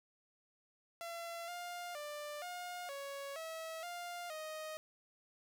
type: tone with pitch steps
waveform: sawtooth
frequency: 678 / 704 / 592 / 713 / 557 / 647 / 701 / 624 Hz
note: E5 / F5 / D5 / F5 / C#5 / E5 / F5 / D#5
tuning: +49 / +14 / +14 / +36 / +8 / -32 / +6 / +5 cents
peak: -39 dBFS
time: 1.01-4.77 s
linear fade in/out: 0 ms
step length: 470 ms
effects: none